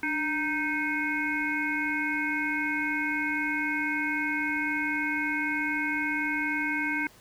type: harmonic tone with a mistuned harmonic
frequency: 311.1 Hz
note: D#4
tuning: in tune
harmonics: 1 / 3 / 5 / 7 / 8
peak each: -32 / -37 / -31 / -30 / -40 dBFS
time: 0.03-7.07 s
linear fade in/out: 2 ms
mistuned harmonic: 1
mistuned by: -86 cents
effects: pink hiss -55 dBFS RMS until 7.2 s